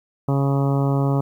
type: harmonic tone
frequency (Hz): 138.59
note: C#3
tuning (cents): 0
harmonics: 1 / 2 / 3 / 4 / 5 / 6 / 7 / 8 / 9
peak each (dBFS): -18 / -24 / -28 / -30 / -32 / -34 / -35 / -36 / -37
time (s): 0.28-1.21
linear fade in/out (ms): 5
effects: 9-bit